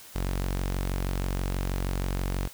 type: tone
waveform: sawtooth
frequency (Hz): 46.25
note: F#1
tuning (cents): 0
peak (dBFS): -23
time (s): 0.15-2.48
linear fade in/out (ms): 10
effects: white hiss -48 dBFS RMS until 2.53 s